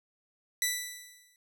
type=tone with exponential decay; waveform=10% pulse; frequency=1975.5 Hz; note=B6; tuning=in tune; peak=-16 dBFS; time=0.62-1.36 s; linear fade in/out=1 ms; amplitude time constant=160 ms; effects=none